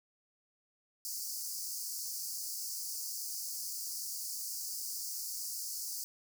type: high-pass noise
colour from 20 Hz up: pink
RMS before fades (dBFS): -40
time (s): 1.05-6.04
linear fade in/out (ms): 0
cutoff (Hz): 4600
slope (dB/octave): 96
effects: none

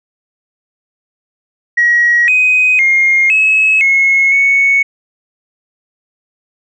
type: tone with pitch steps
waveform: sine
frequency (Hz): 1905 / 2508 / 2130 / 2577 / 2174 / 2216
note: A#6 / D#7 / C7 / E7 / C#7 / C#7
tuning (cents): +37 / +13 / +30 / -40 / -34 / -1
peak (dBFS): -6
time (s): 1.77-4.83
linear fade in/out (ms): 10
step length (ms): 510
effects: tanh soft clip ceiling -2 dBFS

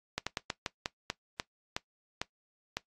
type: slowing click train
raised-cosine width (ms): 0.2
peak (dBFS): -14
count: 11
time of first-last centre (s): 0.18-2.77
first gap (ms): 86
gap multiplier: 1.23
effects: noise-tail reverb RT60 0.1 s tail -19 dB re dry + AAC 32 kbps

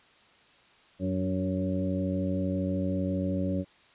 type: harmonic tone with a mistuned harmonic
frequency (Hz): 92.8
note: F#2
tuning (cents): +6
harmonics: 1 / 2 / 3 / 4 / 5 / 6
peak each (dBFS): -33 / -30 / -32 / -42 / -44 / -35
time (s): 0.99-3.65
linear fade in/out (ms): 50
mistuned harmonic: 3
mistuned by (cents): +33
effects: white hiss -59 dBFS RMS until 3.94 s + resampled to 8000 Hz

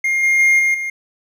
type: tone with level steps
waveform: triangle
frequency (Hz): 2125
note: C7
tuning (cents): +26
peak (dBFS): -13 / -10 / -8 / -11 / -19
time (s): 0.04-0.9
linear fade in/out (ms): 5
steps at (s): 0.23 / 0.39 / 0.59 / 0.74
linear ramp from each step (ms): 5
effects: none

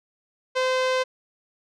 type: tone with low-pass filter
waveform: sawtooth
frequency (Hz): 515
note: C5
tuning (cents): -28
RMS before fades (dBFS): -23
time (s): 0.55-1.04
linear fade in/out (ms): 20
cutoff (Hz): 4700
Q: 0.87
effects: none

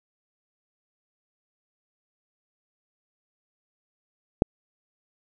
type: click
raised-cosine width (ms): 2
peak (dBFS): -3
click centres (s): 4.421
effects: none

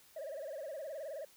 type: tone with vibrato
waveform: sine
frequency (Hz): 590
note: D5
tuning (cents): +8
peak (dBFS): -38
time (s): 0.16-1.25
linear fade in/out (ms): 5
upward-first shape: sine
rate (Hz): 19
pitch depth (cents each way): 170
effects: tanh soft clip ceiling -39 dBFS + white hiss -63 dBFS RMS until 1.36 s

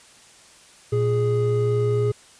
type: tone pair together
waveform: triangle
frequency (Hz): 117.35 / 415.3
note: A#2 / G#4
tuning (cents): +12 / 0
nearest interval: octave + minor seventh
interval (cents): 2188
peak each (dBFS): -19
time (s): 0.92-2.12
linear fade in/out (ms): 10
effects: white hiss -50 dBFS RMS until 2.39 s + resampled to 22050 Hz

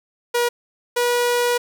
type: tone pair in turn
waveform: sawtooth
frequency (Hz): 480 / 484.2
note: B4 / B4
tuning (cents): -49 / -34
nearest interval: unison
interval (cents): 15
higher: second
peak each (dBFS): -13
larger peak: neither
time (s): 0.34-0.49 / 0.96-1.58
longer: second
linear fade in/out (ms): 10
effects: none

